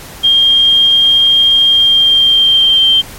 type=tone with pitch glide; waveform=sine; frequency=3213 to 3149 Hz; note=G7 to G7; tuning=+42 to +7 cents; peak=-5 dBFS; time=0.23-3.02 s; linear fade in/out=20 ms; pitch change=-35 cents; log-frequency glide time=1.65-2.89 s; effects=pink hiss -31 dBFS RMS until 3.18 s + MP3 64 kbps